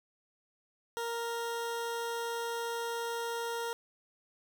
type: tone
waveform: 20% pulse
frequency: 466.2 Hz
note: A#4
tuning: in tune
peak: -29 dBFS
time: 0.97-3.73 s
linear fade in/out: 0 ms
effects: none